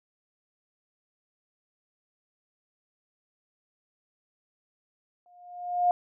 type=tone with exponential growth; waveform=sine; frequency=711 Hz; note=F5; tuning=31 cents sharp; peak=-17 dBFS; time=5.26-5.91 s; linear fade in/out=1 ms; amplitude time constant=140 ms; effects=none